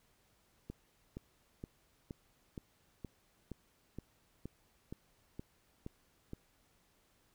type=click train; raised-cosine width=3 ms; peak=-30 dBFS; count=13; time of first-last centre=0.7-6.334 s; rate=2.13 Hz; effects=pink hiss -72 dBFS RMS until 7.34 s